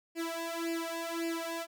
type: tone with flanger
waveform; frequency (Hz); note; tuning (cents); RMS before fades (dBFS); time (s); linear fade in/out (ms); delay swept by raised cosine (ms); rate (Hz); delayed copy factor
sawtooth; 332.5; E4; +15; -36; 0.15-1.67; 50; 0.4 to 1.9; 1.8; +0.95
effects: none